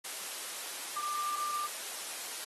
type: tone in noise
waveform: sine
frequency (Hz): 1189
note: D6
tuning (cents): +21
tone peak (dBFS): -33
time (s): 0.96-1.67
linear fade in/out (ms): 10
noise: white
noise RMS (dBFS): -40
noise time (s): 0.04-2.45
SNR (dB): +4
effects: high-pass 400 Hz 12 dB/octave + AAC 32 kbps